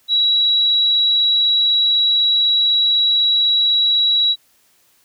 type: tone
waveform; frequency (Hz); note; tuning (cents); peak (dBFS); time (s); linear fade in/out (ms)
sine; 3892; B7; -26; -12; 0.08-4.36; 50
effects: white hiss -57 dBFS RMS until 5.04 s